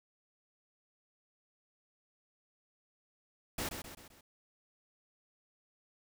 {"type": "noise with echo", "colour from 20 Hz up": "pink", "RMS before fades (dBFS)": -37, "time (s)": [3.58, 3.69], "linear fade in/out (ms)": 5, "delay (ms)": 130, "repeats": 4, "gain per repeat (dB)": -6, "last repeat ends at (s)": 4.21, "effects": []}